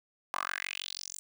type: tone with high-pass filter sweep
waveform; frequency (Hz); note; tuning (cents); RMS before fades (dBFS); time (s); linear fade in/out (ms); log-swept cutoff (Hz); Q
10% pulse; 46.15; F#1; -4; -38; 0.34-1.19; 0; 980 to 7900; 4.5
effects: none